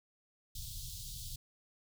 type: band-stop noise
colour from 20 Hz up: pink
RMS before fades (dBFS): -44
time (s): 0.55-1.36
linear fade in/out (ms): 5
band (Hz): 140 to 3400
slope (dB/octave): 48
effects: none